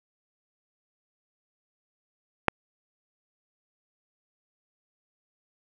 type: click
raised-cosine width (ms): 0.5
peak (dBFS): -3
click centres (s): 2.483
effects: none